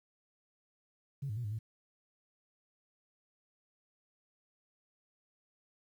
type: tone with pitch steps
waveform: sine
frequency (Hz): 138.6 / 105.2 / 120.7 / 103.8 / 110.7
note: C#3 / G#2 / B2 / G#2 / A2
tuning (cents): 0 / +23 / -39 / 0 / +11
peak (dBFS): -34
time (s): 1.22-1.59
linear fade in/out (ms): 10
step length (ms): 74
effects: tanh soft clip ceiling -30 dBFS + 11-bit